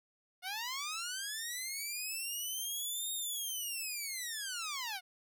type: linear two-way sweep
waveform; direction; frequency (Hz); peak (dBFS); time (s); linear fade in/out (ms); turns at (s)
10% pulse; up then down; 707 to 3729 to 707; -29; 0.42-5.01; 50; 3.13
effects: none